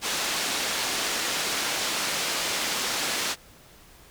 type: band-pass noise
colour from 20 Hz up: white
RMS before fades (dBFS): -28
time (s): 0.01-3.36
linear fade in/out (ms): 50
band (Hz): 210 to 5900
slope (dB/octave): 12
effects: pink hiss -52 dBFS RMS until 4.1 s